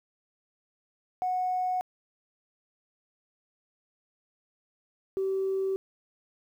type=tone pair in turn; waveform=sine; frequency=735 / 384.7 Hz; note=F#5 / G4; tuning=-12 / -33 cents; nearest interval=major seventh; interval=1121 cents; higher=first; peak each=-25 dBFS; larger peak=neither; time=1.22-1.81 / 5.17-5.76 s; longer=neither; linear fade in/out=0 ms; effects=tanh soft clip ceiling -21 dBFS + 10-bit